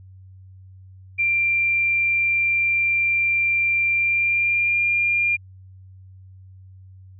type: tone with pitch glide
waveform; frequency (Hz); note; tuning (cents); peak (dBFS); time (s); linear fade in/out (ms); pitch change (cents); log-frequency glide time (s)
sine; 2371 to 2400; D7 to D7; +16 to +37; -17; 1.18-5.37; 20; +21; 3.9-4.76
effects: added 94 Hz sine -42 dBFS peak until 7.19 s

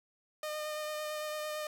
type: tone with vibrato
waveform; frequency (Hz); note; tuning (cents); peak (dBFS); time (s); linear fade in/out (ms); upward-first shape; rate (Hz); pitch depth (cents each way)
sawtooth; 609; D#5; -37; -32; 0.43-1.67; 2; sine; 8.9; 13
effects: 10-bit

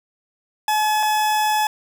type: tone pair in turn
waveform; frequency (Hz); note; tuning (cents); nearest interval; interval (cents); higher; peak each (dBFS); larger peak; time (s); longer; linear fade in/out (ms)
40% pulse; 854 / 854; G#5 / G#5; +48 / +48; unison; 0; neither; -16 / -16; neither; 0.68-1.03 / 1.03-1.67; second; 2
effects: none

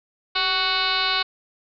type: tone with frequency modulation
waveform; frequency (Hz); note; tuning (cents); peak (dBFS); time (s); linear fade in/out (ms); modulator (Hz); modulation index
sine; 2582; E7; -37; -19; 0.35-1.23; 10; 365; 4.9
effects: none

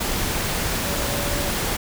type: tone in noise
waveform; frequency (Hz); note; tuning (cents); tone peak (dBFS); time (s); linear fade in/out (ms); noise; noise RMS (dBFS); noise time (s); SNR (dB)
sine; 573; D5; -43; -31; 0.85-1.5; 10; pink; -24; 0-1.77; -10
effects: none

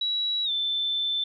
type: tone with pitch glide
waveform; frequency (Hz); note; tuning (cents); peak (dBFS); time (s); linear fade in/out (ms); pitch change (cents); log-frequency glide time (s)
sine; 3900 to 3535; B7 to A7; -23 to +7; -24; 0.01-1.24; 5; -170; 0.44-0.51
effects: none

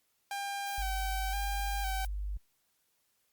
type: tone with vibrato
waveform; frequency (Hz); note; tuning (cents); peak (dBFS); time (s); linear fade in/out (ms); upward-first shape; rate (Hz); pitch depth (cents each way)
sawtooth; 784; G5; 0; -31; 0.31-2.05; 2; square; 0.98; 33
type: noise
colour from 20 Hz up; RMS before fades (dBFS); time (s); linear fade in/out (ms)
violet; -46; 0.66-2.07; 10
type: tone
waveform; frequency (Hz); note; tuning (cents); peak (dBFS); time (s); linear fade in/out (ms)
sine; 50; G1; +35; -33; 0.78-2.37; 0
effects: white hiss -75 dBFS RMS until 3.32 s + Opus 48 kbps

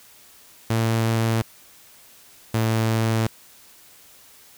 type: tone pair in turn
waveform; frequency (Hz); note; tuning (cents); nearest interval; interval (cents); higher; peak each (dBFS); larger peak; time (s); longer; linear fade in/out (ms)
sawtooth; 113.3 / 112.52; A#2 / A2; -49 / +39; unison; 12; first; -15; neither; 0.7-1.42 / 2.54-3.27; second; 5
effects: white hiss -50 dBFS RMS until 4.57 s

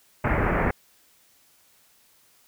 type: low-pass noise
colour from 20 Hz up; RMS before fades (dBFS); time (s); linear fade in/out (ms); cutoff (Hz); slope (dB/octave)
pink; -23; 0.24-0.71; 5; 2200; 48
effects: white hiss -60 dBFS RMS until 2.47 s

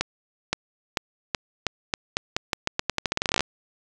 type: accelerating click train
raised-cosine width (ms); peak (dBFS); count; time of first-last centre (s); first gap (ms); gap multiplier
0.2; -5; 25; 0.01-3.407; 520; 0.85
effects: resampled to 22050 Hz + 7-bit

